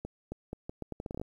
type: accelerating click train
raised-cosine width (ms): 2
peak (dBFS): -24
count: 13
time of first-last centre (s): 0.05-1.215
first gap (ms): 270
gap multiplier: 0.78
effects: 10-bit